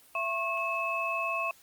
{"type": "tone cluster", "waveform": "sine", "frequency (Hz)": [668, 1088, 2597], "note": ["E5", "C#6", "E7"], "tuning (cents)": [23, -33, -26], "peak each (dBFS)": [-35, -32, -32], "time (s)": [0.15, 1.51], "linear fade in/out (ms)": 2, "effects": ["white hiss -58 dBFS RMS until 1.62 s", "Opus 32 kbps"]}